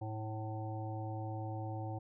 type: harmonic tone with a mistuned harmonic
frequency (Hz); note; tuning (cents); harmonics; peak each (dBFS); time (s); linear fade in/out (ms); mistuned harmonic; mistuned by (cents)
108.9; A2; -17; 1 / 3 / 5 / 7 / 8; -39 / -46 / -49 / -46 / -52; 0.01-1.99; 10; 8; +40
effects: none